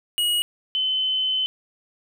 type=tone pair in turn; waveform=square / sine; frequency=2900 / 3047 Hz; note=F#7 / G7; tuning=-35 / -50 cents; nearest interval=minor second; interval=85 cents; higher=second; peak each=-20 dBFS; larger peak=neither; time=0.18-0.42 / 0.75-1.46 s; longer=second; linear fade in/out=0 ms; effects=none